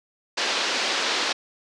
white band-pass noise, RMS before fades -25 dBFS, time 0.37-1.33 s, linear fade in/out 10 ms, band 270 to 5000 Hz, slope 24 dB/octave, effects resampled to 22050 Hz

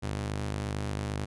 sawtooth ring-modulated tone, 102.4 Hz, G#2, 24 cents flat, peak -24 dBFS, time 0.02-1.26 s, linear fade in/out 20 ms, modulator 24.4 Hz, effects resampled to 24000 Hz

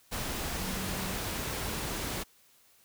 sine tone in noise, 189 Hz, F#3, 37 cents sharp, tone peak -39 dBFS, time 0.59-1.15 s, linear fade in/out 20 ms, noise pink, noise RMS -35 dBFS, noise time 0.11-2.24 s, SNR -7 dB, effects white hiss -63 dBFS RMS until 2.84 s

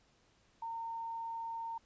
sine tone, 915 Hz, A#5, 32 cents flat, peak -38 dBFS, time 0.62-1.78 s, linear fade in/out 5 ms, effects pink hiss -70 dBFS RMS until 1.85 s + resampled to 16000 Hz

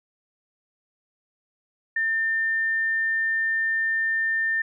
sine tone, 1800 Hz, A6, 39 cents sharp, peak -21 dBFS, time 1.96-4.62 s, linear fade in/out 5 ms, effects none

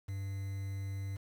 triangle tone with quantisation, 98 Hz, G2, in tune, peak -34 dBFS, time 0.08-1.17 s, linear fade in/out 10 ms, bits 9, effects none

